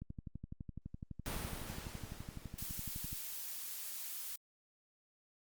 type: click train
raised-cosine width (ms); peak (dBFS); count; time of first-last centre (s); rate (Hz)
5; -32; 38; 0.02-3.129; 11.9
type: noise with exponential decay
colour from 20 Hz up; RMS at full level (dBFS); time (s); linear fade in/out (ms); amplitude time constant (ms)
pink; -40; 1.26-3.89; 1; 570
type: noise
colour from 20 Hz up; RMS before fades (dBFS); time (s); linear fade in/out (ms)
blue; -44; 2.58-4.36; 5
effects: Opus 48 kbps